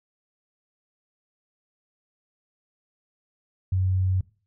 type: tone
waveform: sine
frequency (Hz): 93.4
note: F#2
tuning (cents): +17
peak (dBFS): -20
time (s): 3.72-4.21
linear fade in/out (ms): 5
effects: noise-tail reverb RT60 0.4 s tail -21 dB re dry